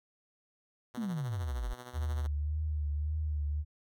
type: tone with tremolo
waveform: 5% pulse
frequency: 123.47 Hz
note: B2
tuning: in tune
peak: -32 dBFS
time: 0.94-2.27 s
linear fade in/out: 5 ms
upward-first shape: sine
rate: 13 Hz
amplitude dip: 60%
type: exponential sweep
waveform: sine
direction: down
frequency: 246.9 to 42 Hz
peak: -32 dBFS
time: 0.97-1.74 s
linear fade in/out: 10 ms
type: tone with vibrato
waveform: sine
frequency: 75.3 Hz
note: D2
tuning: 44 cents sharp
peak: -30 dBFS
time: 1.93-3.65 s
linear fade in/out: 50 ms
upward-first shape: triangle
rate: 1.8 Hz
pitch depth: 62 cents each way
effects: none

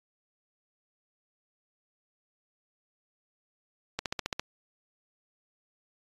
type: click train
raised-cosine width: 0.2 ms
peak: -13 dBFS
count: 7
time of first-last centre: 3.99-4.395 s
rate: 14.8 Hz
effects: AAC 32 kbps

